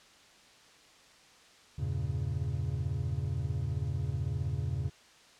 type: chord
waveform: triangle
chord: E diminished seventh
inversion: none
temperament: equal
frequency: 82.41 / 98 / 116.54 / 138.59 Hz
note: E2 / G2 / Bb2 / Db3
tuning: 0 / 0 / 0 / 0 cents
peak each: -34 / -35 / -35 / -33 dBFS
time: 1.78-4.9 s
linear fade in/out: 10 ms
effects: white hiss -58 dBFS RMS until 5.39 s + low-pass 6000 Hz 12 dB/octave